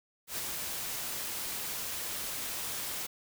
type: noise with ADSR envelope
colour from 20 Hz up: white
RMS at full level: -34 dBFS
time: 0.27-3.07 s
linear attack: 110 ms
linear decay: 11 ms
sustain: -3 dB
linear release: 13 ms
effects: none